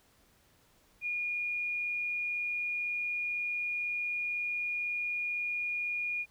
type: tone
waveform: sine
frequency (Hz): 2434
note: D#7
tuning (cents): -39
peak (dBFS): -31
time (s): 1.01-6.26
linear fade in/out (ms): 50
effects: pink hiss -66 dBFS RMS until 6.3 s